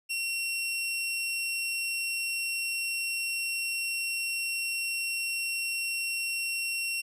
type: tone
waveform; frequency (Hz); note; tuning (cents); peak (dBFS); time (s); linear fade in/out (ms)
sawtooth; 2731; F7; -39; -26; 0.09-7.02; 20
effects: resampled to 32000 Hz